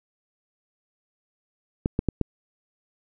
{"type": "clicks", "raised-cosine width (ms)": 3, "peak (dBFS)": -9, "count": 4, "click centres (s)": [1.859, 1.991, 2.087, 2.213], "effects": []}